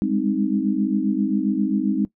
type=chord; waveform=sine; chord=Ab major seventh; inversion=third; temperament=equal with one note detuned; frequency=200.2 / 207.7 / 261.6 / 311.1 Hz; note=G3 / Ab3 / C4 / Eb4; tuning=+37 / 0 / 0 / 0 cents; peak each=-24 dBFS; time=0.02-2.05 s; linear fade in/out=0 ms; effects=noise-tail reverb RT60 0.1 s tail -19 dB re dry